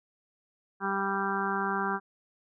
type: harmonic tone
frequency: 196.2 Hz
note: G3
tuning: 2 cents sharp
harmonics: 1 / 2 / 4 / 5 / 6 / 7 / 8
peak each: -35 / -35 / -35 / -35 / -35 / -35 / -35 dBFS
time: 0.8-2 s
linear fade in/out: 50 ms
effects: none